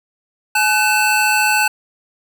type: tone cluster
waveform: square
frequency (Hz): 848 / 1508 / 2658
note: G#5 / F#6 / E7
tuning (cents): +36 / +32 / +14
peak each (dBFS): -18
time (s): 0.55-1.68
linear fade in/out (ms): 5
effects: none